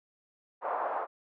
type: band-pass noise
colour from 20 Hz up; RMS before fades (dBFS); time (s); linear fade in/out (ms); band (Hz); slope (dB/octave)
pink; -33; 0.61-1.07; 50; 610 to 1100; 24
effects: none